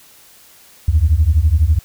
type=beating tone pair; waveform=sine; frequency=72 / 84 Hz; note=D2 / E2; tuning=-34 / +33 cents; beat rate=12 Hz; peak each=-12 dBFS; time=0.88-1.79 s; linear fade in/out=5 ms; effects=tanh soft clip ceiling -3 dBFS + white hiss -46 dBFS RMS until 1.84 s